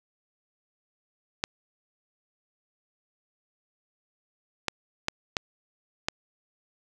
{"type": "clicks", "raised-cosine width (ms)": 0.2, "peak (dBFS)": -8, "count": 5, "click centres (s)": [1.439, 4.683, 5.084, 5.368, 6.085], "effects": []}